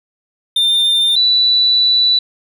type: tone pair in turn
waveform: triangle / sine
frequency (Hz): 3603 / 3962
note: A7 / B7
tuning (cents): +40 / +5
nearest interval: major second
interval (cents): 165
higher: second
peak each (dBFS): -9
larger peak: neither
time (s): 0.56-1.16 / 1.16-2.19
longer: second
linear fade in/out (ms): 5
effects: none